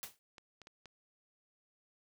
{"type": "noise with exponential decay", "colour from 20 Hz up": "white", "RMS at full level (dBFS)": -41, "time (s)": [0.03, 0.19], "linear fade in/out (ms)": 0, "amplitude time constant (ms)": 33}
{"type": "clicks", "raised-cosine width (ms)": 0.2, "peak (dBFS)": -35, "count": 4, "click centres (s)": [0.382, 0.617, 0.671, 0.857]}
{"effects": []}